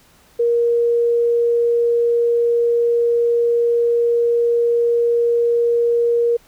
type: tone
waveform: sine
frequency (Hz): 471.3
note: A#4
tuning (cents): +19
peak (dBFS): -13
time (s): 0.39-6.37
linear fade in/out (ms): 10
effects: pink hiss -52 dBFS RMS until 6.47 s